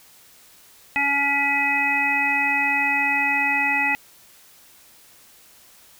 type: harmonic tone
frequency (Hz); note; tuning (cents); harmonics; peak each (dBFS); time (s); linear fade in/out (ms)
281.6; C#4; +27; 1 / 3 / 5 / 7 / 9; -32 / -25 / -34 / -22 / -22; 0.96-3.95; 0
effects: white hiss -51 dBFS RMS until 5.99 s

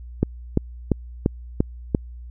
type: click train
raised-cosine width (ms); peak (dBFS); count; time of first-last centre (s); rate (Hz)
3; -4; 6; 0.23-1.948; 2.91
effects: added 60 Hz sine -35 dBFS peak until 2.3 s

